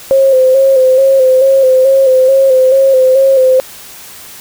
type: tone with vibrato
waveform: sine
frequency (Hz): 528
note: C5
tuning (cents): +16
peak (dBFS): -4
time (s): 0.11-3.6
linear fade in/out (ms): 0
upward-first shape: square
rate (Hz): 2.3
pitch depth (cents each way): 36
effects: white hiss -32 dBFS RMS until 4.4 s